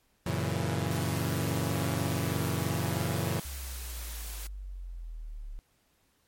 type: chord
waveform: sawtooth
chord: F# dominant seventh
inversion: none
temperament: equal with one note detuned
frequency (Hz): 92.5 / 115.34 / 138.59 / 164.81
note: F#2 / A#2 / C#3 / E3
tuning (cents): 0 / -18 / 0 / 0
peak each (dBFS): -30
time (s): 0.26-3.4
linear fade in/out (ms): 5
type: noise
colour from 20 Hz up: white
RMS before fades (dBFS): -43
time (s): 0.91-4.47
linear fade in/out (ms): 2
type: exponential sweep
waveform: sine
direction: down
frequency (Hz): 69.6 to 34.78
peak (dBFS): -37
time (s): 3.45-5.59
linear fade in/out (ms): 0
effects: pink hiss -70 dBFS RMS until 6.27 s + MP3 64 kbps